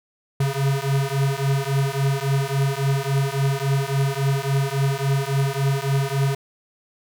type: beating tone pair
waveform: square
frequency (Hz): 135.7 / 139.3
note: C#3 / C#3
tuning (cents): -36 / +9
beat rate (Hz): 3.6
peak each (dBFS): -23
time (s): 0.4-6.35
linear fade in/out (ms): 5
effects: none